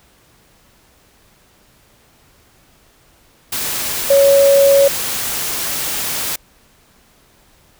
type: tone in noise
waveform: sine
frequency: 556 Hz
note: C#5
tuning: 5 cents sharp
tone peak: -7 dBFS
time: 4.1-4.88 s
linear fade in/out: 5 ms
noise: white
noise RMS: -21 dBFS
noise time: 3.52-6.36 s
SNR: +11 dB
effects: pink hiss -52 dBFS RMS until 7.79 s